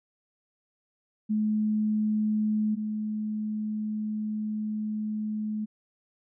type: tone pair in turn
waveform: sine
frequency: 213.9 / 213.9 Hz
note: A3 / A3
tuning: -49 / -49 cents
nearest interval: unison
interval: 0 cents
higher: neither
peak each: -23 / -28 dBFS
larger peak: first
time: 1.29-2.76 / 2.76-5.66 s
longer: second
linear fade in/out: 20 ms
effects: none